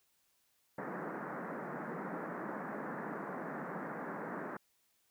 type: band-pass noise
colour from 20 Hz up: pink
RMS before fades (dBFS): -42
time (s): 0.78-4.57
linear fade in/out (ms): 5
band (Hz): 160 to 1800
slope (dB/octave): 48
effects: white hiss -75 dBFS RMS until 5.1 s